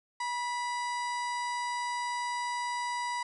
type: harmonic tone with a mistuned harmonic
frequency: 969 Hz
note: B5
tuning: 33 cents flat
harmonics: 1 / 2 / 3 / 4 / 5 / 6 / 7 / 8 / 9 / 10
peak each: -32 / -38 / -51 / -48 / -45 / -52 / -58 / -50 / -54 / -56 dBFS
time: 0.2-3.23 s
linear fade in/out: 5 ms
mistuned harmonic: 2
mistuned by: +41 cents
effects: none